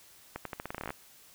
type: accelerating click train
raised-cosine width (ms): 0.5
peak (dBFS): -21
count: 14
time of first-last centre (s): 0.36-0.905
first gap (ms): 93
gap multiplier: 0.85
effects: white hiss -57 dBFS RMS until 1.34 s